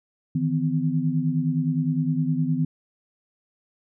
sine tone cluster, 153.2 / 162.9 / 253.9 Hz, D#3 / E3 / B3, -27 / -20 / +48 cents, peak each -25 dBFS, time 0.35-2.65 s, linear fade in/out 5 ms, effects none

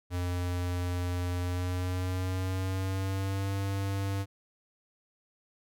square tone with pitch glide, 89 to 98.18 Hz, F2 to G2, +33 to +3 cents, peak -30 dBFS, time 0.1-4.26 s, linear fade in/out 50 ms, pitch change +170 cents, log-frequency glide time 1.42-3.53 s, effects none

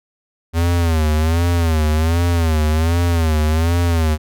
square tone with vibrato, 81.5 Hz, E2, 19 cents flat, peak -14 dBFS, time 0.53-4.18 s, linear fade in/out 50 ms, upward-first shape sine, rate 1.3 Hz, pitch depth 110 cents each way, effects none

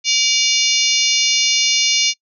harmonic tone with a mistuned harmonic, 710 Hz, F5, 28 cents sharp, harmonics 3 / 4 / 5 / 6 / 7 / 8 / 9, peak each -21 / -21 / -21 / -21 / -21 / -21 / -21 dBFS, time 0.04-2.14 s, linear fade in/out 50 ms, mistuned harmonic 3, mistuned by +140 cents, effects noise-tail reverb RT60 0.1 s tail -26 dB re dry

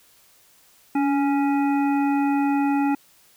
harmonic tone with a mistuned harmonic, 277.2 Hz, C#4, in tune, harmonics 1 / 3 / 5 / 7 / 9, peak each -19 / -25 / -35 / -39 / -37 dBFS, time 0.95-2.95 s, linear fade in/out 5 ms, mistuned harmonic 1, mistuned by +39 cents, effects white hiss -56 dBFS RMS until 3.36 s

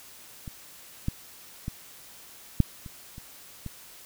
clicks, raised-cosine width 5 ms, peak -25 / -14 / -19 / -6 / -28 / -29 / -23 dBFS, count 7, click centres 0.478 / 1.084 / 1.681 / 2.603 / 2.862 / 3.181 / 3.663 s, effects white hiss -49 dBFS RMS until 4.05 s

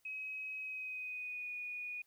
sine tone with pitch glide, 2544 to 2462 Hz, D#7 to D#7, +38 to -19 cents, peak -40 dBFS, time 0.05-2.02 s, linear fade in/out 5 ms, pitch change -57 cents, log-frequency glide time 0.6-1.52 s, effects white hiss -75 dBFS RMS until 2.06 s

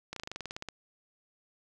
slowing click train, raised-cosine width 0.2 ms, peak -21 dBFS, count 13, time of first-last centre 0.13-0.687 s, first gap 33 ms, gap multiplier 1.06, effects none

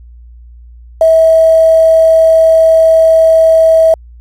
sine tone with quantisation, 648 Hz, E5, 30 cents flat, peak -3 dBFS, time 1.01-3.94 s, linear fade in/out 2 ms, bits 5, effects added 59 Hz sine -32 dBFS peak until 4.2 s + resampled to 32000 Hz

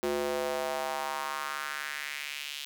square tone with high-pass filter sweep, 72.1 Hz, D2, 31 cents flat, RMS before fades -34 dBFS, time 0.03-2.65 s, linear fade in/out 0 ms, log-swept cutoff 360 to 3200 Hz, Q 2.5, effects none

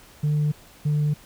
sine tone pair in turn, 149.6 / 149.04 Hz, D3 / D3, +32 / +26 cents, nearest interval unison, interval 6 cents, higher first, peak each -17 dBFS, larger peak neither, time 0.23-0.52 / 0.85-1.14 s, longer neither, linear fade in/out 10 ms, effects tanh soft clip ceiling -17 dBFS + pink hiss -50 dBFS RMS until 1.25 s

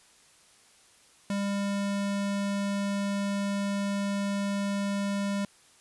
square tone, 200 Hz, G3, 35 cents sharp, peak -28 dBFS, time 1.3-5.45 s, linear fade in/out 2 ms, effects white hiss -59 dBFS RMS until 5.8 s + resampled to 24000 Hz

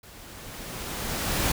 pink noise with level ramp, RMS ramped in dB -48 to -24 dBFS, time 0.03-1.52 s, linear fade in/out 5 ms, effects none

